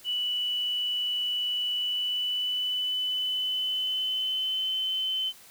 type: tone with pitch glide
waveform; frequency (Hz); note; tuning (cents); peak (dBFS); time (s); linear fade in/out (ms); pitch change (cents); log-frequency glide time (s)
sine; 2960 to 3059; F#7 to G7; 0 to -43; -26; 0.04-5.33; 50; +57; 1.73-4.75
effects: white hiss -52 dBFS RMS until 5.5 s